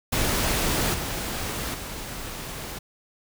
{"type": "noise with level steps", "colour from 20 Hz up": "pink", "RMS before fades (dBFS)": [-24, -30, -35], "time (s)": [0.12, 2.79], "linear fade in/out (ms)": 10, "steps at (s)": [0.94, 1.74], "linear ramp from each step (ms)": 2, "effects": []}